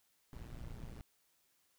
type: noise with amplitude modulation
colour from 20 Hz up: brown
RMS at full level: -44 dBFS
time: 0.33-1.01 s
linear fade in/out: 0 ms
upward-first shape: sine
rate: 117 Hz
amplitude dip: 85%
effects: white hiss -75 dBFS RMS until 1.78 s